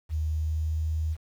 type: tone with pitch glide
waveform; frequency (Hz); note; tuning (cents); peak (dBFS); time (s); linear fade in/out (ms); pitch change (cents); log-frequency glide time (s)
sine; 77.78 to 78.91; D#2 to D#2; 0 to +25; -25; 0.09-1.17; 50; +25; 0.23-0.86
effects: 9-bit